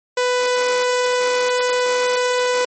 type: tone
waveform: sawtooth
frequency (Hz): 496.9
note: B4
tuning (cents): +11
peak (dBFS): -12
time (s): 0.17-2.65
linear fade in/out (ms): 5
effects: MP3 32 kbps